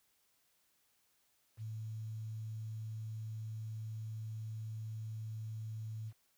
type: tone with quantisation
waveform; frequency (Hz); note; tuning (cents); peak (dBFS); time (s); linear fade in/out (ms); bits
sine; 110; A2; 0; -40; 1.57-6.13; 50; 11
effects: white hiss -75 dBFS RMS until 6.37 s